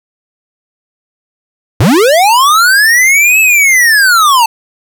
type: linear two-way sweep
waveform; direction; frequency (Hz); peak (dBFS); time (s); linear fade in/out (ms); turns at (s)
square; up then down; 82.41 to 2626 to 873; -5; 1.8-4.46; 5; 3.4
effects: 7-bit